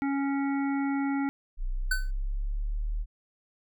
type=harmonic tone; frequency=277.2 Hz; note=C#4; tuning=in tune; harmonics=1 / 3 / 5 / 7 / 8; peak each=-26 / -36 / -40 / -43 / -44 dBFS; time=0.02-1.29 s; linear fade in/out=0 ms
type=linear sweep; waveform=sine; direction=up; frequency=30.25 to 38.89 Hz; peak=-27 dBFS; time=1.57-3.06 s; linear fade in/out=50 ms
type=tone with exponential decay; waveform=square; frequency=1515 Hz; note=F#6; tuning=40 cents sharp; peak=-23 dBFS; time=1.91-2.11 s; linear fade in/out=5 ms; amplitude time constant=42 ms
effects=none